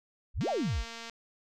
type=exponential two-way sweep; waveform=sine; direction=up then down; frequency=36 to 830.6 to 36 Hz; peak=-28 dBFS; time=0.34-0.85 s; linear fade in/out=50 ms; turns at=0.49 s
type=click train; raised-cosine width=0.2 ms; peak=-26 dBFS; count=159; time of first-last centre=0.41-1.097 s; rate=230 Hz
effects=none